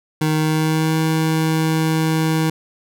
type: tone with pitch glide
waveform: 25% pulse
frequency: 155.56 to 159.2 Hz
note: D#3 to D#3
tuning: 0 to +40 cents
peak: -12 dBFS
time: 0.21-2.5 s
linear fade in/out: 5 ms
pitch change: +40 cents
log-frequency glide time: 0.36-0.98 s
effects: none